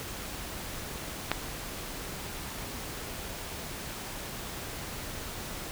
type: click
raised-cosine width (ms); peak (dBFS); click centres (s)
0.3; -9; 1.316
effects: pink hiss -39 dBFS RMS until 5.71 s